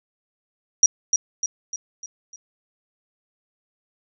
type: tone with echo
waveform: sine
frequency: 5760 Hz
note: F#8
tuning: 47 cents flat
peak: -9 dBFS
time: 0.83-0.86 s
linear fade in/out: 2 ms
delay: 300 ms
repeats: 5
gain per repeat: -6 dB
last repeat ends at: 2.36 s
effects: none